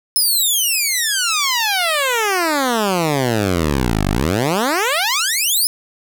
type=exponential two-way sweep; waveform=10% pulse; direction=down then up; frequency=5274 to 46.25 to 5274 Hz; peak=-7 dBFS; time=0.16-5.67 s; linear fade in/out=0 ms; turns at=4.08 s; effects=7-bit